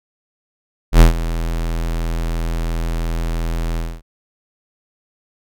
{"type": "tone with ADSR envelope", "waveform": "square", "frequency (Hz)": 41.46, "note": "E1", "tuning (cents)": 11, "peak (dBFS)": -3, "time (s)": [0.92, 4.02], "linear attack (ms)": 85, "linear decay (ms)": 120, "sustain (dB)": -16, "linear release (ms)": 250, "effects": []}